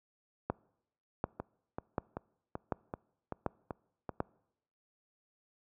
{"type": "two click trains", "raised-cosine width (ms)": 1, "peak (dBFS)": [-23, -17], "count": [8, 6], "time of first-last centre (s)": [[1.4, 4.092], [0.5, 4.204]], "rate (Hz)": [2.6, 1.35], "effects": ["noise-tail reverb RT60 0.8 s tail -25 dB re dry", "high-pass 60 Hz 12 dB/octave"]}